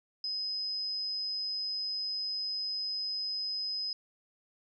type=tone; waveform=sine; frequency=5050 Hz; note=D#8; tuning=25 cents sharp; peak=-32 dBFS; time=0.24-3.93 s; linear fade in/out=2 ms; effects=none